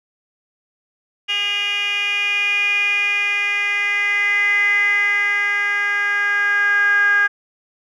10% pulse tone with band-pass filter sweep, 407.5 Hz, G#4, 33 cents flat, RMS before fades -18 dBFS, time 1.28-7.28 s, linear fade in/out 20 ms, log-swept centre 2800 to 1600 Hz, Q 8.8, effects none

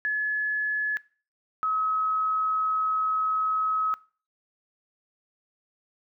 sine tone pair in turn, 1708 / 1279.6 Hz, G#6 / D#6, +48 / +48 cents, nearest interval perfect fourth, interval 500 cents, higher first, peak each -23 dBFS, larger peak neither, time 0.05-0.97 / 1.63-3.94 s, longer second, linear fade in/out 0 ms, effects noise-tail reverb RT60 0.4 s tail -22 dB re dry

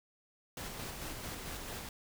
pink noise with tremolo, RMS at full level -42 dBFS, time 0.57-1.89 s, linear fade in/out 2 ms, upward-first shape square, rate 4.5 Hz, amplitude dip 25%, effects none

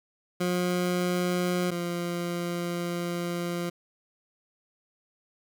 20% pulse tone pair in turn, 178.7 / 173.61 Hz, F3 / F3, +40 / -10 cents, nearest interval minor second, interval 50 cents, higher first, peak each -20 / -24 dBFS, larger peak first, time 0.4-1.71 / 1.71-3.7 s, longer second, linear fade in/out 10 ms, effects none

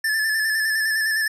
square tone with vibrato, 1750 Hz, A6, 10 cents flat, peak -20 dBFS, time 0.04-1.28 s, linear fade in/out 5 ms, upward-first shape square, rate 9.8 Hz, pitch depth 32 cents each way, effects resampled to 32000 Hz

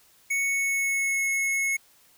square tone with pitch glide, 2217 to 2185 Hz, C#7 to C#7, 0 to -26 cents, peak -24 dBFS, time 0.3-1.77 s, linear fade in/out 10 ms, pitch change -26 cents, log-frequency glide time 0.42-1.23 s, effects white hiss -59 dBFS RMS until 2.17 s

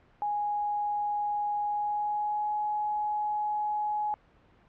sine tone with pitch glide, 829 to 840.6 Hz, G#5 to G#5, -3 to +21 cents, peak -27 dBFS, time 0.22-4.14 s, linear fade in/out 0 ms, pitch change +24 cents, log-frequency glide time 1.65-2.53 s, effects pink hiss -61 dBFS RMS until 4.68 s + low-pass 2000 Hz 12 dB/octave

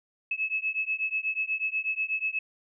sine beating tone pair, 2587 / 2595.2 Hz, E7 / E7, -33 / -28 cents, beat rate 8.2 Hz, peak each -30 dBFS, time 0.31-2.39 s, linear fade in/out 5 ms, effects none

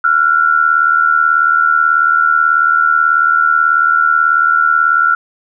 sine tone pair together, 1350 / 1428.3 Hz, E6 / F6, +41 / +38 cents, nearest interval minor second, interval 97 cents, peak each -11 dBFS, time 0.04-5.15 s, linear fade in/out 5 ms, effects none

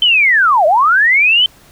sine linear two-way sweep, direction down then up, 3114 to 584 to 3114 Hz, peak -7 dBFS, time 0.02-1.46 s, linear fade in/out 2 ms, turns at 0.66 s, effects pink hiss -45 dBFS RMS until 1.71 s

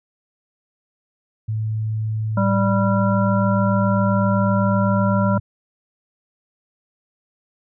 sine tone with pitch glide, 109.2 to 108.07 Hz, A2 to A2, -13 to -31 cents, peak -20 dBFS, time 1.48-5.4 s, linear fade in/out 10 ms, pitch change -18 cents, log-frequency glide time 3.38-4.16 s
harmonic tone, 196 Hz, G3, in tune, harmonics 1 / 3 / 5 / 7, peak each -18 / -23 / -25 / -26 dBFS, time 2.37-5.38 s, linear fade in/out 5 ms
effects none

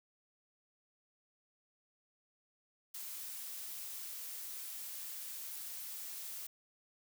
blue noise, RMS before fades -45 dBFS, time 2.94-6.47 s, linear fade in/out 5 ms, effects none

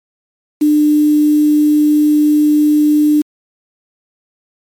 sine tone with quantisation, 299.5 Hz, D4, 34 cents sharp, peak -7 dBFS, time 0.61-3.22 s, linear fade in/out 10 ms, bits 5, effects MP3 96 kbps

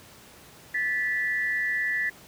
sine tone pair together, 1748.3 / 1964 Hz, A6 / B6, -12 / -10 cents, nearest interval major second, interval 202 cents, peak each -27 dBFS, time 0.74-2.1 s, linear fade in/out 10 ms, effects pink hiss -50 dBFS RMS until 2.27 s + high-pass 80 Hz 12 dB/octave

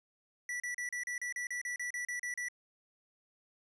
square tone bursts, 1957 Hz, B6, 16 cents flat, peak -36 dBFS, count 14, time 0.49-2.485 s, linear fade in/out 2 ms, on 110 ms, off 35 ms, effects resampled to 22050 Hz

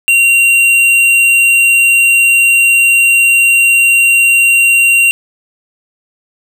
sine tone with hard clipping, 2758 Hz, F7, 22 cents flat, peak -7 dBFS, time 0.08-5.11 s, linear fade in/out 0 ms, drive 10 dB, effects none

